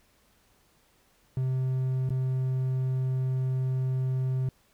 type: tone with dropouts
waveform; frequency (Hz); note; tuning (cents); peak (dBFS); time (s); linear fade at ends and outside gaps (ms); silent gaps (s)
triangle; 130; C3; -11; -23; 1.37-4.49; 2; 2.092-2.104
effects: pink hiss -65 dBFS RMS until 4.73 s